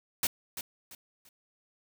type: noise with echo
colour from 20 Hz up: white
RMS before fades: -28 dBFS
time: 0.23-0.27 s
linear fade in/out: 2 ms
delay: 340 ms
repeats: 3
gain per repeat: -10 dB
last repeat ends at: 1.29 s
effects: none

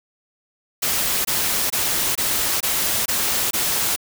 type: noise bursts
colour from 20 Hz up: white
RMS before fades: -21 dBFS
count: 7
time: 0.82-3.962 s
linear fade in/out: 10 ms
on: 430 ms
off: 22 ms
effects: none

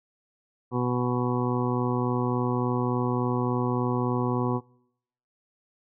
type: harmonic tone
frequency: 123.47 Hz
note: B2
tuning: in tune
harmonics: 1 / 2 / 3 / 4 / 6 / 7 / 8 / 9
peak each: -28 / -28 / -30 / -34 / -38 / -38 / -34 / -36 dBFS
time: 0.71-4.61 s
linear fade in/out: 50 ms
effects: noise-tail reverb RT60 0.8 s tail -26 dB re dry

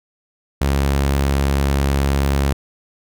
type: tone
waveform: sawtooth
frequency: 69.3 Hz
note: C#2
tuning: in tune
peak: -11 dBFS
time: 0.61-2.53 s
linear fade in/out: 5 ms
effects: none

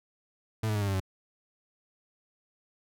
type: tone with pitch steps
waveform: 40% pulse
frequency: 110 / 106.75 / 103.59 / 100.52 / 97.55 / 94.66 Hz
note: A2 / G#2 / G#2 / G2 / G2 / F#2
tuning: 0 / +48 / -4 / +44 / -8 / +40 cents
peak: -26 dBFS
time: 0.63-1.002 s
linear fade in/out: 5 ms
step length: 62 ms
effects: none

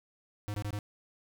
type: tone bursts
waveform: square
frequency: 103.7 Hz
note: G#2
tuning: 2 cents flat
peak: -34 dBFS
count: 4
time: 0.48-0.789 s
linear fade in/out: 0 ms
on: 60 ms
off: 23 ms
effects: none

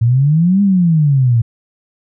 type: exponential two-way sweep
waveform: sine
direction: up then down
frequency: 112.1 to 204.5 to 112.1 Hz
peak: -8 dBFS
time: 0.01-1.42 s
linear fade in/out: 10 ms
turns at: 0.62 s
effects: none

